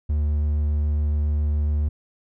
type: tone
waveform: triangle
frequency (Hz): 74.4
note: D2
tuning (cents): +23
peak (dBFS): -17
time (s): 0.09-1.89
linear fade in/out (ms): 10
effects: none